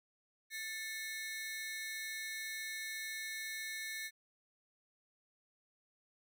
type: ring-modulated tone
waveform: sawtooth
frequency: 1976 Hz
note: B6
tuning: in tune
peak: -34 dBFS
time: 0.5-4.11 s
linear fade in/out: 50 ms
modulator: 207 Hz
effects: none